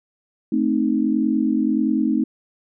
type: chord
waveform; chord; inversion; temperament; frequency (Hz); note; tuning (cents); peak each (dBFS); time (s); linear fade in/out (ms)
sine; A diminished; none; equal; 220 / 261.6 / 311.1; A3 / C4 / Eb4; 0 / 0 / 0; -21; 0.52-2.24; 5
effects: none